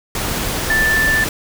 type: tone in noise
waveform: sine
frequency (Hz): 1763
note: A6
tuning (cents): +3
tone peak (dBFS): -13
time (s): 0.7-1.24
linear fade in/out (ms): 2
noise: pink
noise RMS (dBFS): -21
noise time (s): 0.15-1.29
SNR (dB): +5
effects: none